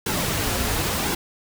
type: noise with flanger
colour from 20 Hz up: pink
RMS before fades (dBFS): -24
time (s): 0.06-1.15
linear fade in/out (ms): 5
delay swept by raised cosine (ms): 1.6 to 6.5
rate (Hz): 0.95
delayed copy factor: -0.5
effects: none